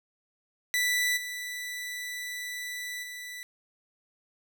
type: tone with level steps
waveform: sawtooth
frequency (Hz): 1975.5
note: B6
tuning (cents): 0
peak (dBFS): -21 / -31 / -35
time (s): 0.74-3.43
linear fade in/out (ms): 0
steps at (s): 1.16 / 3.02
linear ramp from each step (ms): 20
effects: none